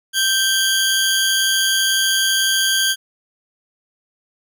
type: tone pair together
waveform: 20% pulse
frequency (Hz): 1564 / 3314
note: G6 / G#7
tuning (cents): -4 / -4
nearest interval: octave + minor second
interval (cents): 1300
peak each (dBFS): -13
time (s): 0.13-2.96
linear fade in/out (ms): 50
effects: none

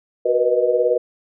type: chord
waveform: sine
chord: B major seventh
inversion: second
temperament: equal with one note detuned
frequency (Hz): 370 / 476 / 493.9 / 622.3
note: F#4 / A#4 / B4 / D#5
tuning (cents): 0 / +36 / 0 / 0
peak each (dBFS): -23 / -20 / -18 / -21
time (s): 0.25-0.98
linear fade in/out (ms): 10
effects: none

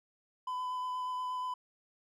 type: tone with vibrato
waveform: triangle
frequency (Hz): 1006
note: B5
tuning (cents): +32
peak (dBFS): -32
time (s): 0.47-1.54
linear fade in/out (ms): 5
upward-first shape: sine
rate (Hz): 8.4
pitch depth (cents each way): 11
effects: none

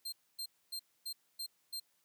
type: tone bursts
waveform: sawtooth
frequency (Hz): 4172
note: C8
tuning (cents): -6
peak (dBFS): -36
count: 6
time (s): 0.05-1.8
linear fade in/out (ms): 10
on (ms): 75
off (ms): 260
effects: white hiss -75 dBFS RMS until 2.04 s + high-pass 100 Hz 12 dB/octave

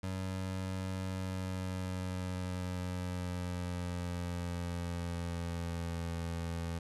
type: tone with pitch glide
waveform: 25% pulse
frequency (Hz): 93.9 to 84.14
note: F#2 to E2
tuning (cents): +26 to +36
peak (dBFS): -32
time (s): 0.03-6.79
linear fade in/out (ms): 5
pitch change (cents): -190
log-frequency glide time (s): 1.1-6.12
effects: resampled to 24000 Hz + 10-bit

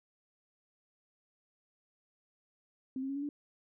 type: tone with pitch steps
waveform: sine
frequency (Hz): 261.6 / 268.6 / 275.9 / 283.3 / 290.9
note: C4 / C4 / C#4 / C#4 / D4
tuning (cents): 0 / +46 / -8 / +38 / -16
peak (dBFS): -34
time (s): 2.96-3.29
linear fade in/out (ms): 2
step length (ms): 66
effects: none

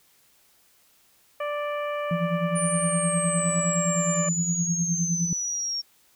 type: harmonic tone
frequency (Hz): 587.3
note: D5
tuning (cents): 0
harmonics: 1 / 2 / 3 / 4 / 5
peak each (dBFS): -28 / -32 / -39 / -39 / -46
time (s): 1.4-4.29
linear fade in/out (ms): 5
type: tone with tremolo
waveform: sine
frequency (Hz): 170.4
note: F3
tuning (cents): -42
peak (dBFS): -21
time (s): 2.11-5.33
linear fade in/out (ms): 2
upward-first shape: sine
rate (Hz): 9.7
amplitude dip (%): 80
type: exponential sweep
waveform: sine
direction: down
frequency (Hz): 9240 to 5510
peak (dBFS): -26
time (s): 2.55-5.82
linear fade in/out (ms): 20
effects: white hiss -61 dBFS RMS until 6.15 s

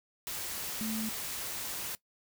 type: tone in noise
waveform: sine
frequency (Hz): 220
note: A3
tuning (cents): 0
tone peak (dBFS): -33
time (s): 0.81-1.09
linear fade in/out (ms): 0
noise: white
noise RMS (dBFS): -38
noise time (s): 0.27-1.95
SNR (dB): +2
effects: noise-tail reverb RT60 0.1 s tail -19 dB re dry

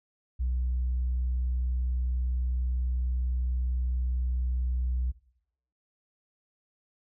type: tone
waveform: sine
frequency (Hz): 62.2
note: B1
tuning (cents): +13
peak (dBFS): -24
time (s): 0.39-5.12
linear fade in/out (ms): 20
effects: noise-tail reverb RT60 0.7 s tail -20 dB re dry + tanh soft clip ceiling -23 dBFS

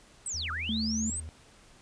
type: linear two-way sweep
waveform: sine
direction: down then up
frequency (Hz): 8450 to 1174.7 to 8450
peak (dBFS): -32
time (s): 0.26-1.2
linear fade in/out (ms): 2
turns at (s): 0.51
type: tone with pitch glide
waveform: triangle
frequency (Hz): 80.6 to 78.94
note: E2 to D#2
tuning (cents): -38 to +26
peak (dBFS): -36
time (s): 0.34-1.29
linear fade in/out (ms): 0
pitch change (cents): -36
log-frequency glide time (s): 0.48-1.16
type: tone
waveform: sine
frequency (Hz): 220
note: A3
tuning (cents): 0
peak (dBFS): -29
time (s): 0.69-1.1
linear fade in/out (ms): 2
effects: pink hiss -57 dBFS RMS until 1.81 s + resampled to 22050 Hz

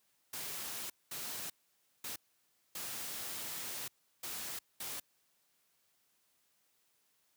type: noise bursts at uneven times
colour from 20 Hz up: white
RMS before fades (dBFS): -42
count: 6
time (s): 0.33-0.9 / 1.11-1.5 / 2.04-2.16 / 2.75-3.88 / 4.23-4.59 / 4.8-5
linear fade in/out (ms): 5
effects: white hiss -75 dBFS RMS until 7.36 s + high-pass 80 Hz 12 dB/octave

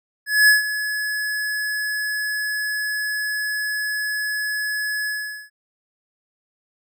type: tone with ADSR envelope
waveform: square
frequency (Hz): 1700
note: G#6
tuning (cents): +40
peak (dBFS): -10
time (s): 0.26-5.5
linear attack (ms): 220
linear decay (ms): 140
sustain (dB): -13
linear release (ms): 430
effects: none

